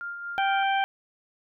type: tone with tremolo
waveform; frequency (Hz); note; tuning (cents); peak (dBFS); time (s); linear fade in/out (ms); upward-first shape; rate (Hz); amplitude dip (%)
sine; 1400; F6; +4; -31; 0.01-0.63; 0; sine; 4.3; 40
type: harmonic tone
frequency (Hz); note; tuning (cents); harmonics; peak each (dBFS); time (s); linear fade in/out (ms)
783; G5; -2; 1 / 2 / 3 / 4; -23 / -29 / -33 / -35; 0.38-0.84; 0
effects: none

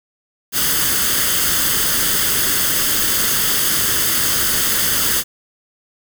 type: noise with comb filter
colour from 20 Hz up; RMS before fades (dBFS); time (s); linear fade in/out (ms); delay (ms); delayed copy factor
white; -17; 0.52-5.24; 50; 0.62; +0.6
effects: none

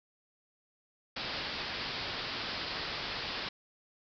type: low-pass noise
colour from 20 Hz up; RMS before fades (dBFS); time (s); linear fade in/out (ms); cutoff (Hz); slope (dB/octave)
white; -38; 1.16-3.49; 5; 5100; 96
effects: none

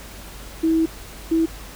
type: tone pair in turn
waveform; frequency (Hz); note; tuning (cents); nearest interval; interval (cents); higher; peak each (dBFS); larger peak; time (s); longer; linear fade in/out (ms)
sine; 323.8 / 326.2; E4 / E4; -31 / -18; unison; 13; second; -15; neither; 0.63-0.86 / 1.31-1.46; first; 10
effects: added 50 Hz sine -39 dBFS peak until 1.75 s + pink hiss -40 dBFS RMS until 1.75 s

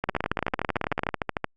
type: two click trains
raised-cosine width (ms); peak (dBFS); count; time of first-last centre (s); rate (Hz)
0.5; -9 / -10; 19 / 20; 0.09-1.443 / 0.04-1.09; 13.3 / 18.1
effects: Opus 48 kbps

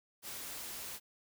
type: noise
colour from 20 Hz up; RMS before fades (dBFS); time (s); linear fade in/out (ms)
white; -44; 0.22-1; 50
effects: none

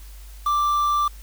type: tone with quantisation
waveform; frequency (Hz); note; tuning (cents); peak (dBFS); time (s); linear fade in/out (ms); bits
triangle; 1176; D6; +2; -16; 0.46-1.08; 5; 6
effects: added 50 Hz sine -38 dBFS peak until 1.22 s + white hiss -50 dBFS RMS until 1.22 s

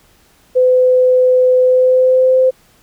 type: tone with pitch glide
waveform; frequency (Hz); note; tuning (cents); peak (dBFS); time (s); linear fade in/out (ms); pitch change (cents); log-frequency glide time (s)
sine; 507 to 517.1; B4 to C5; +45 to -20; -7; 0.55-2.51; 20; +35; 1.61-2.38
effects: pink hiss -51 dBFS RMS until 2.82 s

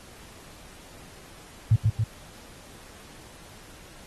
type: tone with echo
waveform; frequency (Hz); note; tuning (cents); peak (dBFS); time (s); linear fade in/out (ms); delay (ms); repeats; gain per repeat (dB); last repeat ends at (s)
sine; 110; A2; 0; -14; 1.71-1.76; 5; 140; 2; -3; 2.04
effects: pink hiss -49 dBFS RMS until 4.06 s + AAC 32 kbps

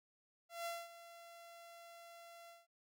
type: tone with ADSR envelope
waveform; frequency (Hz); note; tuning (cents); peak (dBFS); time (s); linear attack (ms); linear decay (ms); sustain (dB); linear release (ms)
sawtooth; 681; F5; -44; -36; 0.49-2.67; 170; 220; -15; 180
effects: none

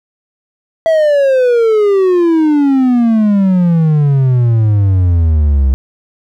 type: exponential sweep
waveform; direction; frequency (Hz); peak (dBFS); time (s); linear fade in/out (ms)
triangle; down; 660 to 64.6; -5; 0.86-5.74; 0
effects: none

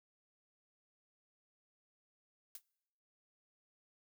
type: noise with exponential decay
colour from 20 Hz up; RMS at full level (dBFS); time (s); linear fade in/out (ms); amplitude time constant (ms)
blue; -43; 2.55-2.62; 2; 15
effects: noise-tail reverb RT60 0.9 s tail -25 dB re dry

